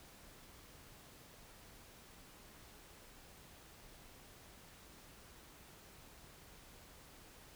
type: silence
effects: pink hiss -59 dBFS RMS until 7.55 s